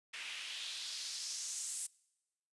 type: noise with band-pass filter sweep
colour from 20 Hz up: white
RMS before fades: -43 dBFS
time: 0.13-1.87 s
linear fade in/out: 10 ms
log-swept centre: 2300 to 8700 Hz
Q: 2.4
effects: noise-tail reverb RT60 1.0 s tail -25 dB re dry + resampled to 24000 Hz